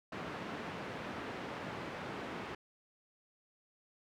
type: band-pass noise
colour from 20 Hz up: pink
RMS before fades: -43 dBFS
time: 0.12-2.55 s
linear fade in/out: 5 ms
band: 160 to 2200 Hz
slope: 12 dB/octave
effects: none